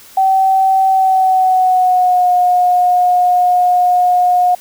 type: tone with pitch glide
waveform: sine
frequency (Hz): 767 to 719.8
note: G5 to F#5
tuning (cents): -38 to -48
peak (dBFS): -8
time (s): 0.17-4.55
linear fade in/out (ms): 5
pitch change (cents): -110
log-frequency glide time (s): 0.88-2.31
effects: white hiss -40 dBFS RMS until 4.6 s